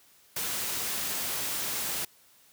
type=noise; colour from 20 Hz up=white; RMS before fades=-32 dBFS; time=0.36-2.05 s; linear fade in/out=5 ms; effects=white hiss -60 dBFS RMS until 2.52 s + high-pass 60 Hz 12 dB/octave